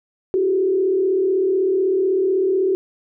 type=tone with frequency modulation; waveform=sine; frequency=380 Hz; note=F#4; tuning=46 cents sharp; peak=-15 dBFS; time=0.34-2.75 s; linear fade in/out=0 ms; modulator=36 Hz; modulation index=0.7; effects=none